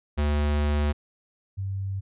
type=tone pair in turn; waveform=square / sine; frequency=73.7 / 97.14 Hz; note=D2 / G2; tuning=+7 / -15 cents; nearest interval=perfect fourth; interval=478 cents; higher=second; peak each=-22 / -27 dBFS; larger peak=first; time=0.17-0.93 / 1.57-2.01 s; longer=first; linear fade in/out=20 ms; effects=resampled to 8000 Hz